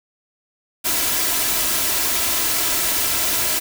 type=noise with comb filter; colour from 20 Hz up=white; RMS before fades=-20 dBFS; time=0.84-3.6 s; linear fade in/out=20 ms; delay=3 ms; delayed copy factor=+0.55; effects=none